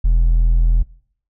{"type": "tone with hard clipping", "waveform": "triangle", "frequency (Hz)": 41.53, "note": "E1", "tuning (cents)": 14, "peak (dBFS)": -9, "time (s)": [0.04, 0.83], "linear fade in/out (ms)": 10, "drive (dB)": 1, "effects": ["noise-tail reverb RT60 0.6 s tail -22 dB re dry"]}